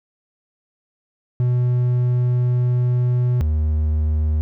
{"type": "tone pair in turn", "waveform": "triangle", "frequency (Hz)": [123.47, 76.79], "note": ["B2", "D#2"], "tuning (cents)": [0, -22], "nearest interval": "minor sixth", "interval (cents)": 822, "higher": "first", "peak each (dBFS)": [-13, -14], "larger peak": "first", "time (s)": [[1.4, 3.41], [3.41, 4.41]], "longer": "first", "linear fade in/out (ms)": 0, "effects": []}